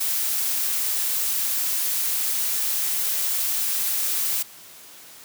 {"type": "noise", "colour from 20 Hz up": "blue", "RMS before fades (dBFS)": -24, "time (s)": [0, 4.43], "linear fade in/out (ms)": 10, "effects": ["white hiss -45 dBFS RMS until 5.24 s", "high-pass 100 Hz 12 dB/octave"]}